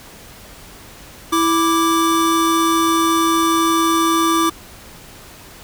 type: tone pair together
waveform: square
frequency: 329.6 / 1174.6 Hz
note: E4 / D6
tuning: 0 / 0 cents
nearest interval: octave + minor seventh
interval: 2200 cents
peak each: -17 dBFS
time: 1.32-4.5 s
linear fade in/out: 10 ms
effects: pink hiss -40 dBFS RMS until 5.63 s